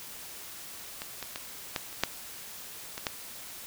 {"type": "clicks", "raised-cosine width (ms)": 0.2, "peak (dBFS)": [-19, -19, -18, -12, -29, -6, -19, -11], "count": 8, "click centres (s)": [1.019, 1.227, 1.359, 1.762, 1.928, 2.036, 2.979, 3.068], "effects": ["white hiss -44 dBFS RMS until 3.66 s"]}